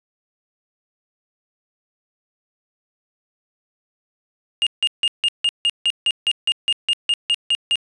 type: tone bursts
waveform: triangle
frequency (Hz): 2834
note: F7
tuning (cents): +25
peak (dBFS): -13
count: 16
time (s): 4.62-7.756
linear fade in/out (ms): 0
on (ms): 46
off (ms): 160
effects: resampled to 22050 Hz